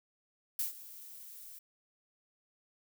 violet noise with ADSR envelope, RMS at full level -32 dBFS, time 0.59-1.59 s, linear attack 3 ms, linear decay 130 ms, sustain -18 dB, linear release 6 ms, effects none

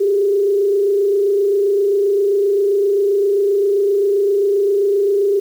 sine tone with frequency modulation, 401 Hz, G4, 39 cents sharp, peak -12 dBFS, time 0-5.4 s, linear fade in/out 10 ms, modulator 27.6 Hz, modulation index 0.57, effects 7-bit

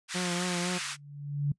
pink band-pass noise, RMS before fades -36 dBFS, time 0.08-0.97 s, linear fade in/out 50 ms, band 1300 to 9700 Hz, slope 24 dB/octave
sawtooth tone with vibrato, 177.7 Hz, F3, 30 cents sharp, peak -26 dBFS, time 0.14-0.79 s, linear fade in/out 20 ms, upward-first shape triangle, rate 3.9 Hz, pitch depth 40 cents each way
sine tone with exponential growth, 143.9 Hz, D3, 35 cents flat, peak -23 dBFS, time 0.69-1.52 s, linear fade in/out 5 ms, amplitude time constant 180 ms
effects noise-tail reverb RT60 0.1 s tail -22 dB re dry + resampled to 24000 Hz

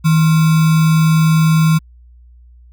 sine tone with sample-and-hold, 160 Hz, D#3, 49 cents sharp, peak -8 dBFS, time 0.04-1.79 s, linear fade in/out 20 ms, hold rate 1225 Hz, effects added 60 Hz sine -40 dBFS peak until 2.72 s

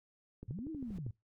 click train, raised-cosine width 3 ms, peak -33 dBFS, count 9, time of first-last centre 0.43-1.065 s, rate 12.6 Hz
sine linear two-way sweep, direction up then down, 96.6 to 329.6 to 96.6 Hz, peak -39 dBFS, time 0.48-1.11 s, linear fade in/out 5 ms, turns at 0.7 s
brown noise with exponential growth, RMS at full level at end -49 dBFS, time 0.64-0.98 s, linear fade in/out 1 ms, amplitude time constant 72 ms
effects noise-tail reverb RT60 0.2 s tail -21 dB re dry

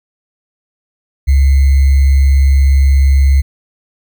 sine tone with sample-and-hold, 68.4 Hz, C#2, 23 cents flat, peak -5 dBFS, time 1.27-3.42 s, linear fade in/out 20 ms, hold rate 2100 Hz, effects none

